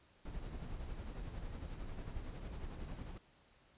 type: noise with tremolo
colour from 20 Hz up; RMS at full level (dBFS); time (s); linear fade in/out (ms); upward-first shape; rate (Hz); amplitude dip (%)
brown; -43; 0.25-3.18; 5; sine; 11; 45
effects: pink hiss -68 dBFS RMS until 3.77 s + resampled to 8000 Hz